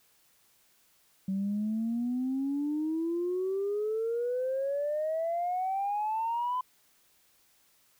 sine exponential sweep, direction up, 189.8 to 1017 Hz, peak -27 dBFS, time 1.28-6.61 s, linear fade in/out 5 ms, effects tanh soft clip ceiling -24 dBFS + white hiss -66 dBFS RMS until 7.99 s

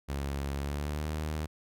sawtooth tone with pitch glide, 69.8 to 77 Hz, C#2 to D#2, +13 to -17 cents, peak -28 dBFS, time 0.08-1.47 s, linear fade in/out 20 ms, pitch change +170 cents, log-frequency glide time 0.57-1.11 s, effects none

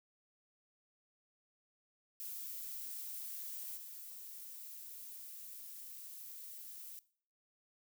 violet noise with level steps, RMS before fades -45 / -50 dBFS, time 2.2-6.99 s, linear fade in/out 0 ms, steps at 3.77 s, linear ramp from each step 2 ms, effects noise-tail reverb RT60 0.5 s tail -19 dB re dry

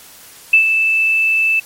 sine tone with ADSR envelope, 2637 Hz, E7, in tune, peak -4 dBFS, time 0.53-1.6 s, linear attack 6 ms, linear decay 96 ms, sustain -7 dB, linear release 8 ms, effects white hiss -40 dBFS RMS until 1.65 s + MP3 64 kbps

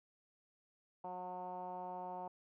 10% pulse tone with low-pass filter, 181.4 Hz, F#3, 34 cents flat, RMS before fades -45 dBFS, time 1.04-2.28 s, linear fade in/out 5 ms, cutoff 830 Hz, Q 7.2, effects none

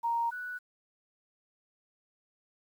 sine tone pair in turn, 932.3 / 1479.9 Hz, A#5 / F#6, 0 / 0 cents, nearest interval minor sixth, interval 800 cents, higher second, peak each -27 / -36 dBFS, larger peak first, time 0.03-0.31 / 0.31-0.59 s, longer neither, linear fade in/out 20 ms, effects 10-bit

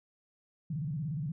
sine tone with vibrato, 149.9 Hz, D3, 36 cents sharp, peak -32 dBFS, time 0.7-1.32 s, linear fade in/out 5 ms, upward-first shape square, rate 17 Hz, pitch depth 170 cents each way, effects none

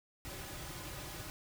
pink noise with comb filter, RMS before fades -45 dBFS, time 0.25-1.3 s, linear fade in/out 0 ms, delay 4.4 ms, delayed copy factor -0.65, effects none

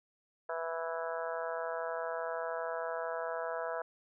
harmonic tone, 164.81 Hz, E3, in tune, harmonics 3 / 4 / 5 / 6 / 7 / 8 / 9 / 10, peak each -40 / -38 / -49 / -42 / -52 / -44 / -47 / -47 dBFS, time 0.49-3.82 s, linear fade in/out 5 ms, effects none

